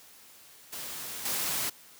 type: noise with level steps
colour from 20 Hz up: white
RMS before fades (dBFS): -39 / -31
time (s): 0.72-1.7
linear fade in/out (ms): 10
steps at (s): 1.25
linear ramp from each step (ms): 5
effects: white hiss -54 dBFS RMS until 1.99 s + high-pass 80 Hz 12 dB/octave